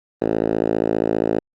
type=tone with band-pass filter; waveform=5% pulse; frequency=55 Hz; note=A1; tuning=in tune; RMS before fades=-20 dBFS; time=0.22-1.4 s; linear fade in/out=0 ms; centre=390 Hz; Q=1.4; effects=Opus 32 kbps